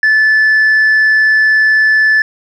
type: tone with tanh clipping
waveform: sine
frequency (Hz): 1742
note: A6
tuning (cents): -18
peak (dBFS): -7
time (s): 0.03-2.22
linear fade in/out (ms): 2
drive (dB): 1
effects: none